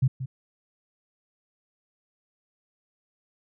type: tone with echo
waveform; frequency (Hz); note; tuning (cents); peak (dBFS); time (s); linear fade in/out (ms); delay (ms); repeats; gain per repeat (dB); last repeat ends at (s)
sine; 130.81; C3; 0; -17; 0.02-0.08; 10; 180; 1; -12; 0.26
effects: none